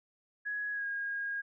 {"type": "tone with pitch glide", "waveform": "sine", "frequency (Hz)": [1673, 1631], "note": ["G#6", "G#6"], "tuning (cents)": [12, -32], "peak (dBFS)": -33, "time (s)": [0.45, 1.42], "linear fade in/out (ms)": 20, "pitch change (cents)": -44, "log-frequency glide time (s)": [0.72, 0.86], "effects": []}